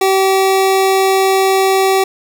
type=tone; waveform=25% pulse; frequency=384 Hz; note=G4; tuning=36 cents flat; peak=-6 dBFS; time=0.01-2.04 s; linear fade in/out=5 ms; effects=none